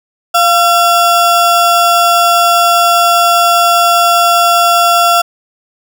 square ring-modulated tone, 1025 Hz, C6, 36 cents flat, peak -4 dBFS, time 0.34-5.22 s, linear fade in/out 10 ms, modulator 330 Hz, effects none

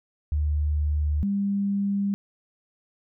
sine tone pair in turn, 74.7 / 199.77 Hz, D2 / G3, +30 / +33 cents, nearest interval octave + perfect fourth, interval 1703 cents, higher second, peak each -21 / -22 dBFS, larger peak first, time 0.32-1.23 / 1.23-2.14 s, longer neither, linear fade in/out 0 ms, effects none

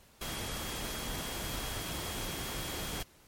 sine tone in noise, 3281 Hz, G#7, 22 cents flat, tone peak -46 dBFS, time 0.21-3.03 s, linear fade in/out 5 ms, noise pink, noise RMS -38 dBFS, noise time 0.21-3.03 s, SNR -11 dB, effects pink hiss -61 dBFS RMS until 3.27 s + MP3 64 kbps

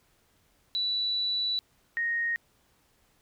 sine tone pair in turn, 3951 / 1864.6 Hz, B7 / A#6, 0 / 0 cents, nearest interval octave + minor second, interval 1300 cents, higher first, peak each -26 dBFS, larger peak neither, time 0.75-1.59 / 1.97-2.36 s, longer first, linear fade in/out 0 ms, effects pink hiss -67 dBFS RMS until 3.21 s

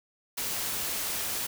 white noise, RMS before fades -32 dBFS, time 0.37-1.47 s, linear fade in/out 10 ms, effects none

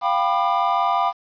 triangle chord, G dominant seventh, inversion third, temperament equal with one note detuned, 698.5 / 784 / 987.8 / 1203.5 Hz, F5 / G5 / B5 / D6, 0 / 0 / 0 / +42 cents, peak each -21 dBFS, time 0.01-1.13 s, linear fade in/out 50 ms, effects resampled to 11025 Hz + 8-bit

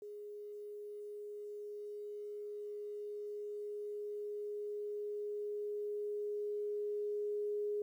sine tone with level ramp, 415.3 Hz, G#4, in tune, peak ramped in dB -45 to -34 dBFS, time 0.02-7.82 s, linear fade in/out 2 ms, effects 12-bit

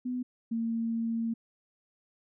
sine tone pair in turn, 249.9 / 228.6 Hz, B3 / A#3, +21 / -34 cents, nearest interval major second, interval 155 cents, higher first, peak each -30 / -28 dBFS, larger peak second, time 0.05-0.23 / 0.51-1.34 s, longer second, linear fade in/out 10 ms, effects none

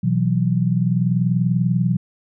sine chord, B suspended fourth, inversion none, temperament equal with one note detuned, 124.47 / 164.81 / 185 Hz, B2 / E3 / F#3, +14 / 0 / 0 cents, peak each -20 dBFS, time 0.03-1.97 s, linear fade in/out 10 ms, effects none

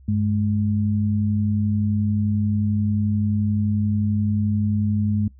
sine tone pair together, 99.6 / 211 Hz, G2 / G#3, +28 / +28 cents, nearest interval octave + minor second, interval 1300 cents, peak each -21 dBFS, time 0.08-5.28 s, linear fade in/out 5 ms, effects noise-tail reverb RT60 0.1 s tail -19 dB re dry + added 66 Hz sine -45 dBFS peak until 5.39 s

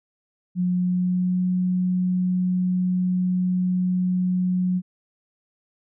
sine tone with pitch glide, 180 to 182.2 Hz, F#3 to F#3, -47 to -26 cents, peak -19 dBFS, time 0.55-4.82 s, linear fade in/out 50 ms, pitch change +21 cents, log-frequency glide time 0.75-1.45 s, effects none

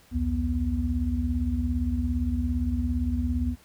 sine tone cluster, 64.7 / 82.2 / 245.1 Hz, C2 / E2 / B3, -19 / -4 / -13 cents, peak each -28 dBFS, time 0.11-3.56 s, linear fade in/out 50 ms, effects pink hiss -57 dBFS RMS until 3.64 s

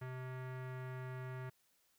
square tone with low-pass filter, 128.5 Hz, C3, 31 cents flat, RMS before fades -45 dBFS, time 0.01-1.5 s, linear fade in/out 10 ms, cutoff 1800 Hz, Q 2, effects white hiss -75 dBFS RMS until 1.98 s

